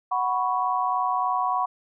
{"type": "chord", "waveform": "sine", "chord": "F# suspended fourth", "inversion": "none", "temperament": "just", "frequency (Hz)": [740, 986.7, 1110], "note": ["F#5", "B5", "C#6"], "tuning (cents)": [0, -2, 2], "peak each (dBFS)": -26, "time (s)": [0.11, 1.66], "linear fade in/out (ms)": 10, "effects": []}